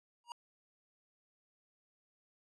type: tone with exponential growth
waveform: square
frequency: 950 Hz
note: A#5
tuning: 33 cents sharp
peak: -39 dBFS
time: 0.24-0.32 s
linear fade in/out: 1 ms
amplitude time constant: 16 ms
effects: resampled to 22050 Hz